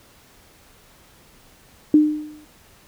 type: tone with exponential decay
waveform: sine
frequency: 303 Hz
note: D#4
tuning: 46 cents flat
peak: -7 dBFS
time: 1.94-2.45 s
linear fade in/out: 2 ms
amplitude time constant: 110 ms
effects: pink hiss -52 dBFS RMS until 2.87 s